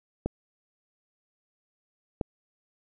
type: clicks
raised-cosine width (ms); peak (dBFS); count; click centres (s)
2; -14; 2; 0.26 / 2.212
effects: none